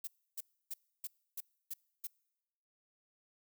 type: noise bursts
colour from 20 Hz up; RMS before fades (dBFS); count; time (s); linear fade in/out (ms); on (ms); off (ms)
violet; -41; 7; 0.04-2.071; 5; 33; 300
effects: noise-tail reverb RT60 1.0 s tail -26 dB re dry